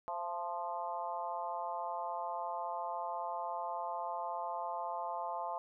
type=harmonic tone with a mistuned harmonic; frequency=174.61 Hz; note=F3; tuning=in tune; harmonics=3 / 4 / 5 / 6 / 7; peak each=-47 / -41 / -40 / -42 / -50 dBFS; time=0.08-5.58 s; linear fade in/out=0 ms; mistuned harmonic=4; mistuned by=-41 cents; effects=none